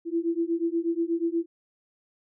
sine beating tone pair, 331.1 / 339.4 Hz, E4 / F4, +8 / -49 cents, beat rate 8.3 Hz, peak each -27 dBFS, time 0.05-1.46 s, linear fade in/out 50 ms, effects none

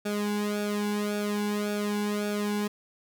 sawtooth tone with flanger, 207.2 Hz, G#3, 4 cents flat, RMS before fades -29 dBFS, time 0.05-2.68 s, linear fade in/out 10 ms, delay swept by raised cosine 0.99 to 1.6 ms, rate 1.8 Hz, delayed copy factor -0.85, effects none

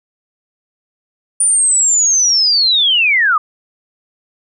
sine linear sweep, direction down, 9397 to 1168 Hz, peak -9 dBFS, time 1.4-3.38 s, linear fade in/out 5 ms, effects none

